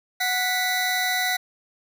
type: tone pair together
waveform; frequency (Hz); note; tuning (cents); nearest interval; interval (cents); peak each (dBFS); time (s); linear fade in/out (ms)
25% pulse; 737 / 1975.5; F#5 / B6; -7 / 0; octave + perfect fourth; 1707; -22 / -20; 0.2-1.37; 10
effects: none